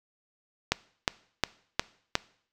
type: click train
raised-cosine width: 0.2 ms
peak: -5 dBFS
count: 5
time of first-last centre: 0.72-2.154 s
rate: 2.79 Hz
effects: noise-tail reverb RT60 0.6 s tail -21 dB re dry